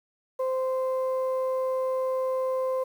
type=tone pair together; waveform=sine; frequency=519.5 / 1039 Hz; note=C5 / C6; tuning=-12 / -12 cents; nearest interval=octave; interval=1200 cents; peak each=-24 / -33 dBFS; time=0.39-2.84 s; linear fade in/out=10 ms; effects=tanh soft clip ceiling -19 dBFS + 9-bit